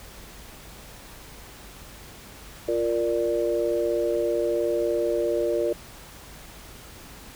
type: chord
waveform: sine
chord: Bb major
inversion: second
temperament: equal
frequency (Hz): 349.2 / 466.2 / 587.3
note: F4 / Bb4 / D5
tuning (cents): 0 / 0 / 0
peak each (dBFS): -26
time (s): 2.68-5.73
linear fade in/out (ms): 5
effects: added 50 Hz sine -50 dBFS peak until 7.35 s + pink hiss -45 dBFS RMS until 7.35 s